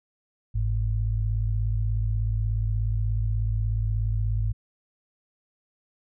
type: tone pair together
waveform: sine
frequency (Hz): 50.38 / 107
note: G1 / A2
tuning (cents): +48 / -48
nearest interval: octave + minor second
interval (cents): 1304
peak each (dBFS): -25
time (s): 0.54-4.53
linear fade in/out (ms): 20
effects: none